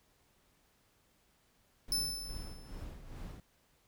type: noise with tremolo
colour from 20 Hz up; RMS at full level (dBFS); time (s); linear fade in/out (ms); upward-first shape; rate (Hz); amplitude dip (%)
brown; -43; 1.88-3.4; 2; sine; 2.4; 60
type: tone with exponential decay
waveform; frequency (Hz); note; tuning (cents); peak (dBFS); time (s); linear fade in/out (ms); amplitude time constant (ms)
sawtooth; 5274; E8; 0; -26; 1.92-2.84; 1; 200
effects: pink hiss -71 dBFS RMS until 3.87 s